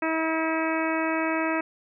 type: harmonic tone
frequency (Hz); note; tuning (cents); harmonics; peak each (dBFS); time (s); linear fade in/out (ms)
321.5; E4; -43; 1 / 2 / 3 / 4 / 5 / 6 / 7 / 8; -27 / -30 / -32 / -33 / -34 / -35 / -35 / -36; 0.02-1.61; 5
effects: none